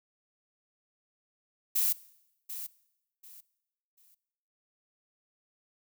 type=noise with echo; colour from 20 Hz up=violet; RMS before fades=-27 dBFS; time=1.75-1.93 s; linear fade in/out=10 ms; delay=740 ms; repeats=3; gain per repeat=-12 dB; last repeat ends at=4.15 s; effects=noise-tail reverb RT60 0.9 s tail -21 dB re dry